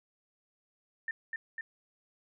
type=tone with echo; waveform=sine; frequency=1800 Hz; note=A6; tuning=39 cents sharp; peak=-32 dBFS; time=1.08-1.11 s; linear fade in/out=2 ms; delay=250 ms; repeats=2; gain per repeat=-2 dB; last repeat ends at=1.61 s; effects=none